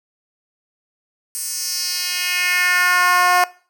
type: tone with high-pass filter sweep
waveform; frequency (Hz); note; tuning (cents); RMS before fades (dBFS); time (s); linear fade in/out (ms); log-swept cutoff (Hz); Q
10% pulse; 359.3; F4; +49; -18; 1.35-3.44; 0; 8400 to 730; 2
effects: noise-tail reverb RT60 0.4 s tail -20 dB re dry